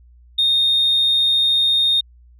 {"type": "tone", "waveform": "sine", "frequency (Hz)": 3683, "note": "A#7", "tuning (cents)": -22, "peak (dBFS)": -12, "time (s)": [0.38, 2.01], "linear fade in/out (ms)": 10, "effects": ["tanh soft clip ceiling -10 dBFS", "added 60 Hz sine -45 dBFS peak until 2.39 s"]}